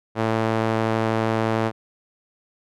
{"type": "tone with band-pass filter", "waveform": "sawtooth", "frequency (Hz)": 111.7, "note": "A2", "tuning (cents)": 27, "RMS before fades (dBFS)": -22, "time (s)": [0.15, 1.72], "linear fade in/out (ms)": 50, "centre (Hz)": 700, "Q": 0.59, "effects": []}